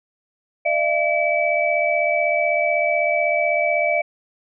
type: tone cluster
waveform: sine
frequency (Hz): 603 / 679 / 2297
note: D5 / F5 / D7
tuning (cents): +46 / -49 / -39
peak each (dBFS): -21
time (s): 0.65-4.02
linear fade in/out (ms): 10
effects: none